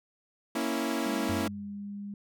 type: chord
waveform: sawtooth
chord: A# diminished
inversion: none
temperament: equal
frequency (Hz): 233.1 / 277.2 / 329.6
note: A#3 / C#4 / E4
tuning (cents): 0 / 0 / 0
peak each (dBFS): -29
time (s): 0.55-1.48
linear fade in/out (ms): 5
type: tone with pitch glide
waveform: sine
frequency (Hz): 204 to 202.5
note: G#3 to G#3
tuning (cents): -31 to -43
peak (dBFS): -36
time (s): 1.06-2.14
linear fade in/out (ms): 2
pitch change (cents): -12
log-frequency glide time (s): 1.23-1.76
type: tone with exponential decay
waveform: sine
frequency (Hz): 93.5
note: F#2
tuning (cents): +19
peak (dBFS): -31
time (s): 1.29-1.98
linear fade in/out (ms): 5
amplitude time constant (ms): 150
effects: none